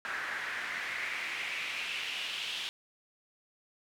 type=noise with band-pass filter sweep; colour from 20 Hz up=pink; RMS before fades=-37 dBFS; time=0.05-2.69 s; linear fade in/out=0 ms; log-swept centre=1600 to 3200 Hz; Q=3.5; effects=none